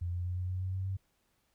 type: tone with pitch steps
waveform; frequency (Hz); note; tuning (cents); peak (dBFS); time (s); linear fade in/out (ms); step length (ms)
sine; 87.31 / 88.48 / 89.66 / 90.86 / 92.08 / 93.31 / 94.55 / 95.82; F2 / F2 / F2 / F#2 / F#2 / F#2 / F#2 / G2; 0 / +23 / +46 / -31 / -8 / +15 / +38 / -39; -32; 0.01-0.97; 10; 120
effects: pink hiss -75 dBFS RMS until 1.54 s